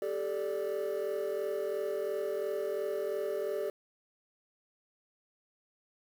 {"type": "chord", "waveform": "triangle", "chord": "G suspended second", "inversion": "none", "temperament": "equal with one note detuned", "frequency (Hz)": [392, 434.9, 587.3], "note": ["G4", "A4", "D5"], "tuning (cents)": [0, -20, 0], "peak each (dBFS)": -33, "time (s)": [0.02, 3.7], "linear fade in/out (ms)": 2, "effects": ["tanh soft clip ceiling -25 dBFS", "9-bit"]}